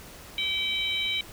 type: harmonic tone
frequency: 770 Hz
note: G5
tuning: 31 cents flat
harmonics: 3 / 4 / 5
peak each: -30 / -30 / -30 dBFS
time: 0.38-1.21 s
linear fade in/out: 2 ms
effects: pink hiss -46 dBFS RMS until 1.32 s